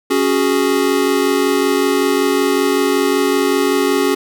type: chord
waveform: square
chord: C# suspended fourth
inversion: none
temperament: equal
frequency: 277.2 / 370 / 415.3 Hz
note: C#4 / F#4 / G#4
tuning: 0 / 0 / 0 cents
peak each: -18 dBFS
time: 0.1-4.15 s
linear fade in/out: 10 ms
effects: none